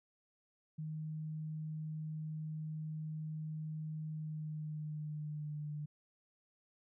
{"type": "tone with pitch glide", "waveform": "sine", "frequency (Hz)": [155.56, 149.22], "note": ["D#3", "D3"], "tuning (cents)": [0, 28], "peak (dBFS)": -39, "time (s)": [0.78, 5.86], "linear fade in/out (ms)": 10, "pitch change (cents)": -72, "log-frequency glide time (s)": [4.1, 5.7], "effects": []}